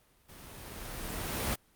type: noise with level ramp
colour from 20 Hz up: pink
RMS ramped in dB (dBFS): -51 to -31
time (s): 0.28-1.56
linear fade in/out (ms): 20
effects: pink hiss -66 dBFS RMS until 1.75 s + Opus 32 kbps